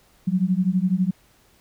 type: beating tone pair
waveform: sine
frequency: 178.8 / 190.8 Hz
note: F3 / G3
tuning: +41 / -47 cents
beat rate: 12 Hz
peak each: -21 dBFS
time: 0.27-1.11 s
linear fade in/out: 10 ms
effects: pink hiss -58 dBFS RMS until 1.6 s